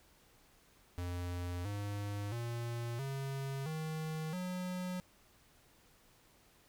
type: tone with pitch steps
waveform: square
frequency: 88.4 / 102.13 / 118 / 136.33 / 157.51 / 181.98 Hz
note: F2 / G#2 / A#2 / C#3 / D#3 / F#3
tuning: +22 / -29 / +22 / -28 / +22 / -28 cents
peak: -38 dBFS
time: 0.98-5 s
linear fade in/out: 0 ms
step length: 670 ms
effects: pink hiss -66 dBFS RMS until 6.68 s